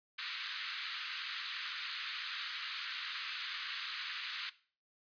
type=band-pass noise; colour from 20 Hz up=white; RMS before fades=-42 dBFS; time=0.18-4.5 s; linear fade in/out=10 ms; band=1200 to 4500 Hz; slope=48 dB/octave; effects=noise-tail reverb RT60 0.4 s tail -17 dB re dry + resampled to 11025 Hz